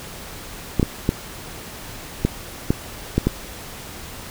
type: clicks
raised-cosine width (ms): 3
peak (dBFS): -3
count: 7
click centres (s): 0.797 / 0.829 / 1.091 / 2.25 / 2.705 / 3.18 / 3.27
effects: pink hiss -36 dBFS RMS until 4.3 s